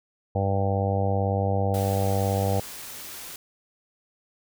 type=harmonic tone; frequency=98 Hz; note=G2; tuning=in tune; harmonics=1 / 2 / 3 / 4 / 5 / 6 / 7 / 8 / 9; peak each=-24 / -31 / -37 / -39 / -29 / -32 / -33 / -31 / -44 dBFS; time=0.35-2.6 s; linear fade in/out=5 ms
type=noise; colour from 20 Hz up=white; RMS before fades=-39 dBFS; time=1.74-3.36 s; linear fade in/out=2 ms
effects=none